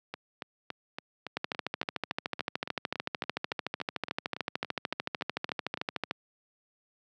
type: two click trains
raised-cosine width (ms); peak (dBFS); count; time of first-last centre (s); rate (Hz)
0.3; -14 / -20; 65 / 21; 1.37-6.111 / 0.14-5.774; 13.5 / 3.55
effects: high-pass 150 Hz 12 dB/octave